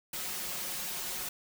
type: noise with comb filter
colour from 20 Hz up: white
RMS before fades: -37 dBFS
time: 0.13-1.29 s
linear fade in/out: 5 ms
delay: 5.5 ms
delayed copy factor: +0.85
effects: none